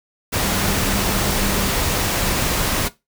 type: tone in noise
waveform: sine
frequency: 197.7 Hz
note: G3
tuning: 15 cents sharp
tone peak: -27 dBFS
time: 0.43-1.75 s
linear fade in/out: 20 ms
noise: pink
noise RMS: -20 dBFS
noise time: 0.32-2.89 s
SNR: -10 dB
effects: noise-tail reverb RT60 0.2 s tail -17 dB re dry